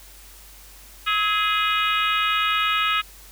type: harmonic tone with a mistuned harmonic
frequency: 415.3 Hz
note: G#4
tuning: in tune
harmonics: 3 / 4 / 5 / 6 / 7 / 8 / 9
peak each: -22 / -29 / -30 / -26 / -27 / -32 / -31 dBFS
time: 1.06-3.02 s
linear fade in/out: 20 ms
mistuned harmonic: 3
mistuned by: +48 cents
effects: added 48 Hz sine -47 dBFS peak until 3.31 s + white hiss -47 dBFS RMS until 3.31 s